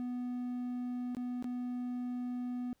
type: tone with dropouts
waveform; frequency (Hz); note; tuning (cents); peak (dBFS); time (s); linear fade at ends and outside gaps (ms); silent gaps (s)
triangle; 246.9; B3; 0; -33; 0-2.73; 0; 1.149-1.168 / 1.425-1.443
effects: pink hiss -75 dBFS RMS until 2.8 s